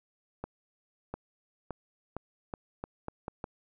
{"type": "accelerating click train", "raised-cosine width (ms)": 1, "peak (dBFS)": -22, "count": 9, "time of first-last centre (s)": [0.44, 3.442], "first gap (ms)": 700, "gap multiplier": 0.81, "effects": []}